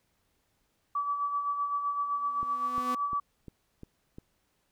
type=tone with tremolo; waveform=sine; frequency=1150 Hz; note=D6; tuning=37 cents flat; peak=-26 dBFS; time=0.95-3.2 s; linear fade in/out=5 ms; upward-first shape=sine; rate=7.8 Hz; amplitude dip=50%
type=tone with exponential growth; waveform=sawtooth; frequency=250.9 Hz; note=B3; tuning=28 cents sharp; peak=-29 dBFS; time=2.03-2.95 s; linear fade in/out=5 ms; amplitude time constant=200 ms
type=click train; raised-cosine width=3 ms; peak=-31 dBFS; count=6; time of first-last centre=2.43-4.184 s; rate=2.85 Hz
effects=pink hiss -74 dBFS RMS until 4.71 s